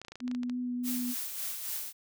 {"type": "clicks", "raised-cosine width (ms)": 0.2, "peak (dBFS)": -27, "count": 11, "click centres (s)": [0.016, 0.049, 0.083, 0.12, 0.156, 0.204, 0.279, 0.314, 0.349, 0.433, 0.497]}
{"type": "tone with vibrato", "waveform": "sine", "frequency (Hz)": 246.9, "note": "B3", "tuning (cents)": 0, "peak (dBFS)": -31, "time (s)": [0.2, 1.15], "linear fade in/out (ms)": 50, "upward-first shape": "triangle", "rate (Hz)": 3.2, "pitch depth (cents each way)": 15}
{"type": "noise with tremolo", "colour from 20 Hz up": "blue", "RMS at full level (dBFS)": -35, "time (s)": [0.83, 1.93], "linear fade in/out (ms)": 50, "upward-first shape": "sine", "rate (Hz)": 3.6, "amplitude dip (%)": 45}
{"effects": []}